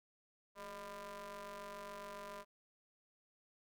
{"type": "ring-modulated tone", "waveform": "sawtooth", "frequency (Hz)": 196.1, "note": "G3", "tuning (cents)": 1, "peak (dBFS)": -40, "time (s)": [0.55, 2.45], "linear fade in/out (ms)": 50, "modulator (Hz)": 808, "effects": []}